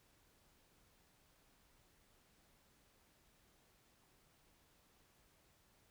silence, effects pink hiss -72 dBFS RMS until 5.9 s

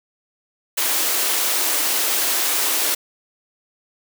white high-pass noise, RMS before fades -20 dBFS, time 0.77-2.95 s, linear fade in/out 10 ms, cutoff 270 Hz, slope 48 dB/octave, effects none

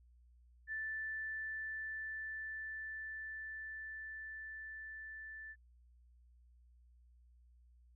sine tone with level ramp, 1760 Hz, A6, in tune, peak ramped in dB -38 to -47 dBFS, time 0.67-5.56 s, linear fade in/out 50 ms, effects added 60 Hz sine -62 dBFS peak until 7.95 s

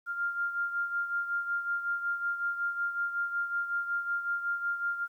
sine beating tone pair, 1397 / 1402.4 Hz, F6 / F6, 0 / +7 cents, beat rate 5.4 Hz, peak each -30 / -37 dBFS, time 0.06-5.08 s, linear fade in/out 50 ms, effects 11-bit

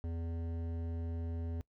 triangle tone with hard clipping, 83.4 Hz, E2, 21 cents sharp, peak -38 dBFS, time 0.04-1.61 s, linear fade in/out 0 ms, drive 17 dB, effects noise-tail reverb RT60 0.1 s tail -22 dB re dry

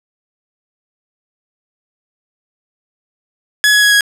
sawtooth tone with pitch steps, 1691 / 1679.3 / 1667.7 / 1656.2 Hz, G#6 / G#6 / G#6 / G#6, +31 / +19 / +7 / -5 cents, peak -4 dBFS, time 3.64-4.008 s, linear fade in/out 0 ms, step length 92 ms, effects low-pass 12000 Hz 12 dB/octave + 7-bit

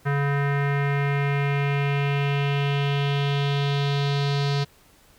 square tone with low-pass filter sweep, 141.5 Hz, C#3, 36 cents sharp, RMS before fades -23 dBFS, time 0.05-4.65 s, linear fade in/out 20 ms, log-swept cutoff 1700 to 4400 Hz, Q 3.1, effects pink hiss -56 dBFS RMS until 5.18 s

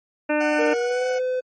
harmonic tone, 300 Hz, D4, 37 cents sharp, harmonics 1 / 2 / 3 / 4 / 5 / 6 / 7 / 8 / 9, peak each -23 / -22 / -29 / -37 / -29 / -32 / -40 / -32 / -33 dBFS, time 0.29-0.74 s, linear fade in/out 10 ms
20% pulse tone with vibrato, 740 Hz, F#5, in tune, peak -24 dBFS, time 0.4-1.19 s, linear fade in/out 10 ms, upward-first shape sine, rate 2 Hz, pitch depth 13 cents each way
triangle tone with pitch glide, 466.2 to 508.4 Hz, A#4 to C5, 0 to -50 cents, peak -19 dBFS, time 0.58-1.41 s, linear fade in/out 20 ms, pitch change +150 cents, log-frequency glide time 0.69-1.06 s
effects MP3 32 kbps

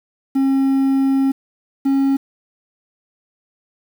triangle tone pair in turn, 270 / 272.8 Hz, C#4 / C#4, -45 / -28 cents, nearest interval unison, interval 17 cents, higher second, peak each -11 dBFS, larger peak neither, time 0.35-1.32 / 1.85-2.17 s, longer first, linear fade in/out 10 ms, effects 7-bit

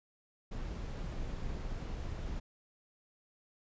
brown noise, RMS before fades -39 dBFS, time 0.51-2.4 s, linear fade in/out 10 ms, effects resampled to 16000 Hz

